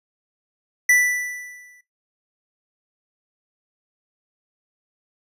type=tone with exponential decay; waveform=square; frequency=1975.5 Hz; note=B6; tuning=in tune; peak=-12 dBFS; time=0.89-1.81 s; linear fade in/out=5 ms; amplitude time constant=200 ms; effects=noise-tail reverb RT60 0.2 s tail -19 dB re dry + resampled to 32000 Hz